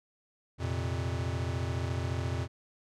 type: chord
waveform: square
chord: F suspended fourth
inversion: none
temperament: equal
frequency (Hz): 87.31 / 116.54 / 130.81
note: F2 / Bb2 / C3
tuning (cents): 0 / 0 / 0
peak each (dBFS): -34 / -36 / -38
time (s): 0.58-2.48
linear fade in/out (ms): 50
effects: low-pass 7000 Hz 12 dB/octave